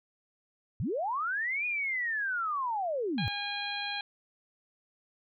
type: linear two-way sweep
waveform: sine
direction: up then down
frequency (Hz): 79.7 to 2477 to 79.7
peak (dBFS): -29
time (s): 0.8-3.28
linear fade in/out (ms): 0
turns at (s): 1.66
type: harmonic tone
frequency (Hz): 815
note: G#5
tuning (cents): -33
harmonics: 1 / 2 / 3 / 4 / 5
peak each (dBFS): -39 / -39 / -39 / -39 / -39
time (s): 3.18-4.01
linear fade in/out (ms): 2
effects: none